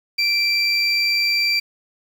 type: tone pair together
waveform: triangle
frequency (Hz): 2349 / 4709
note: D7 / D8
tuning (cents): 0 / +4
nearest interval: octave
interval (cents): 1204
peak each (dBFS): -18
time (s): 0.18-1.6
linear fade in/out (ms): 10
effects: 7-bit